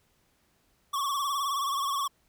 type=tone with vibrato; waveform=square; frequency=1118 Hz; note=C#6; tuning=14 cents sharp; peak=-28 dBFS; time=0.93-2.08 s; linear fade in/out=10 ms; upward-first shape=triangle; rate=19 Hz; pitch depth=89 cents each way; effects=pink hiss -69 dBFS RMS until 2.28 s